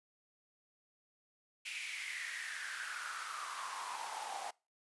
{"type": "noise with high-pass filter sweep", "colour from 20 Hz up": "pink", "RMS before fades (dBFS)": -43, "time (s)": [1.65, 4.51], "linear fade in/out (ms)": 10, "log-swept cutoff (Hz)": [2500, 750], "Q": 5.9, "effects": ["noise-tail reverb RT60 0.3 s tail -25 dB re dry", "resampled to 24000 Hz"]}